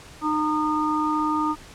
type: harmonic tone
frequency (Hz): 306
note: D#4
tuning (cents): -29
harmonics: 1 / 3 / 4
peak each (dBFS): -24 / -26 / -25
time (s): 0.21-1.56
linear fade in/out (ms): 50
effects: pink hiss -45 dBFS RMS until 1.74 s + low-pass 9000 Hz 12 dB/octave